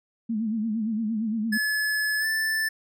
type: tone with vibrato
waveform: sine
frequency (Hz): 220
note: A3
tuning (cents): 0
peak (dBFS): -24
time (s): 0.29-1.58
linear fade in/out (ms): 10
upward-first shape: sine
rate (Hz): 8.7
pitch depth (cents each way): 89
type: tone with pitch glide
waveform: square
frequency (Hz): 1715 to 1760.2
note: A6 to A6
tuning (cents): -45 to 0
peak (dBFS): -24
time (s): 1.52-2.69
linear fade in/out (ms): 10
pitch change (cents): +45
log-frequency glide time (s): 2.19-2.26
effects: none